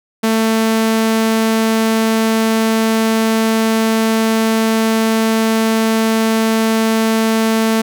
sawtooth tone, 222.7 Hz, A3, 21 cents sharp, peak -8 dBFS, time 0.23-7.82 s, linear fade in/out 10 ms, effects none

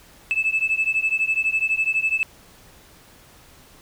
sine beating tone pair, 2612 / 2624 Hz, E7 / E7, -17 / -9 cents, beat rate 12 Hz, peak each -21 dBFS, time 0.31-2.23 s, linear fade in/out 0 ms, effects tanh soft clip ceiling -13 dBFS + pink hiss -50 dBFS RMS until 3.81 s

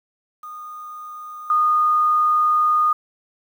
sine tone with level steps, 1228 Hz, D#6, 23 cents flat, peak -32 / -14 dBFS, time 0.43-2.93 s, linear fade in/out 5 ms, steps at 1.5 s, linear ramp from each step 2 ms, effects 8-bit

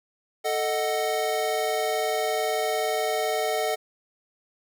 square chord, D# diminished, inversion second, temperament equal, 440 / 622.3 / 740 Hz, A4 / D#5 / F#5, 0 / 0 / 0 cents, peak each -29 dBFS, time 0.44-3.76 s, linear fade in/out 20 ms, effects none

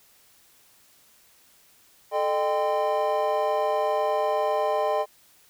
triangle tone cluster, 437.1 / 609 / 791 / 1031 Hz, A4 / D#5 / G5 / C6, -11 / -37 / +15 / -26 cents, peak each -27 / -23 / -26 / -28 dBFS, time 2.11-5.06 s, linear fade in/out 50 ms, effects white hiss -58 dBFS RMS until 5.49 s

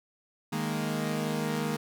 sawtooth chord, D# suspended fourth, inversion none, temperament equal, 155.56 / 207.7 / 233.1 Hz, D#3 / G#3 / A#3, 0 / 0 / 0 cents, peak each -29 / -30 / -29 dBFS, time 0.52-1.77 s, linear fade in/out 10 ms, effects none

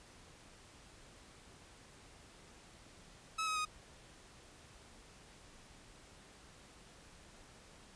sawtooth tone with pitch steps, 1292 / 1269.1 / 1246.5 Hz, E6 / D#6 / D#6, -35 / +34 / +3 cents, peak -31 dBFS, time 3.38-3.653 s, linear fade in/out 10 ms, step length 91 ms, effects pink hiss -59 dBFS RMS until 7.95 s + resampled to 22050 Hz

